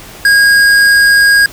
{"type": "tone with hard clipping", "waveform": "sine", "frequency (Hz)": 1633, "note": "G#6", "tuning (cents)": -30, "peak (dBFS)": -6, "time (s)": [0.25, 1.46], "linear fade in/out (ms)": 2, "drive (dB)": 13, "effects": ["pink hiss -32 dBFS RMS until 1.52 s"]}